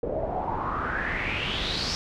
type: noise with low-pass filter sweep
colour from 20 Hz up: pink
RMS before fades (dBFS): -29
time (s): 0.03-1.95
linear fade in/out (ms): 0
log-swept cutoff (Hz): 500 to 5300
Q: 5.7
effects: none